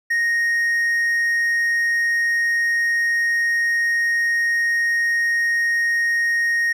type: tone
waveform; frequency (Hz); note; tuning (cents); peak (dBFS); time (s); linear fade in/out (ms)
triangle; 1864.7; A#6; 0; -15; 0.1-6.73; 10
effects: none